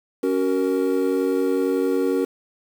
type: chord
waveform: triangle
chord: F# major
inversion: second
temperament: equal with one note detuned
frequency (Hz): 277.2 / 375.2 / 466.2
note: C#4 / F#4 / A#4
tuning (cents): 0 / +24 / 0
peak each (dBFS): -21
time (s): 0.23-2.25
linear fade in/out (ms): 5
effects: 7-bit